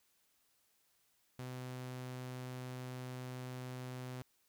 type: tone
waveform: sawtooth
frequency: 127 Hz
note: B2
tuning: 49 cents sharp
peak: -39 dBFS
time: 1.39-4.22 s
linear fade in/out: 0 ms
effects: white hiss -75 dBFS RMS until 4.48 s